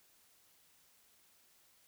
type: silence
effects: white hiss -68 dBFS RMS until 1.87 s